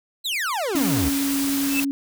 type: exponential sweep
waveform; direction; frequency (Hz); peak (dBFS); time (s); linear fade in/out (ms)
40% pulse; down; 4226 to 61.74; -22; 0.24-1.1; 20
type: tone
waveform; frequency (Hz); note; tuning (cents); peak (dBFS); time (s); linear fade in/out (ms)
sine; 277.3; C#4; +1; -21; 0.75-1.91; 0
type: noise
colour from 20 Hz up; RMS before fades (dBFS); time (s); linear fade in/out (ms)
white; -28; 0.75-1.85; 10
type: tone with exponential growth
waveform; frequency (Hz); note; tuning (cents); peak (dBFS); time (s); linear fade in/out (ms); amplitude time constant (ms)
triangle; 2637; E7; 0; -17; 1.62-1.8; 2; 38
effects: none